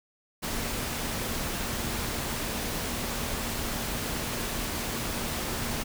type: tone in noise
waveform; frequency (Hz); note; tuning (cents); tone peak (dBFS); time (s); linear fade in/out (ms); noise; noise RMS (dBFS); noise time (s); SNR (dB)
sine; 233.7; A#3; +5; -41; 0.42-5.84; 20; pink; -32; 0.42-5.84; -12
effects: none